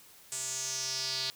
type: tone with band-pass filter sweep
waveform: square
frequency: 131.2 Hz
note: C3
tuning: 5 cents sharp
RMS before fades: -35 dBFS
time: 0.32-1.3 s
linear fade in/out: 0 ms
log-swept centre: 7900 to 4300 Hz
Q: 4.7
effects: white hiss -56 dBFS RMS until 1.35 s